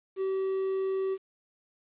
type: tone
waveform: triangle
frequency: 383.3 Hz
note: G4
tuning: 39 cents flat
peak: -25 dBFS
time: 0.16-1.18 s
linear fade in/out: 50 ms
effects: resampled to 8000 Hz + 10-bit